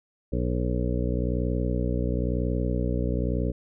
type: harmonic tone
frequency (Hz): 61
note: B1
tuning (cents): -21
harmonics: 1 / 2 / 3 / 4 / 5 / 7 / 8 / 9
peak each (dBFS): -27 / -30 / -32 / -33 / -34 / -35 / -36 / -37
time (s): 0.32-3.52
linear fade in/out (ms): 10
effects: none